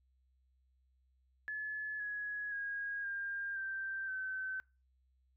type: tone with pitch steps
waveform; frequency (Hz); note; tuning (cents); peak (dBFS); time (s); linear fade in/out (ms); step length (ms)
sine; 1715 / 1676.8 / 1639.4 / 1602.9 / 1567.2 / 1532.3; A6 / G#6 / G#6 / G6 / G6 / G6; -45 / +16 / -23 / +38 / -1 / -40; -37; 1.48-4.6; 0; 520
effects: noise-tail reverb RT60 0.3 s tail -24 dB re dry + added 64 Hz sine -70 dBFS peak until 5.36 s